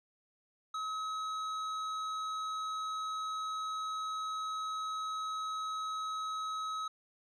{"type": "tone with tanh clipping", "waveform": "sine", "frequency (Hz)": 1280, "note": "D#6", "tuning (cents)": 49, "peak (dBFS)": -37, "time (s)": [0.74, 6.88], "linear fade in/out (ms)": 5, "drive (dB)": 14, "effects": ["low-pass 7000 Hz 12 dB/octave"]}